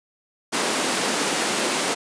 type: high-pass noise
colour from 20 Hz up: pink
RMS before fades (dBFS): -23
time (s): 0.52-1.95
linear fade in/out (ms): 20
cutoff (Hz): 220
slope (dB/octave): 24
effects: resampled to 22050 Hz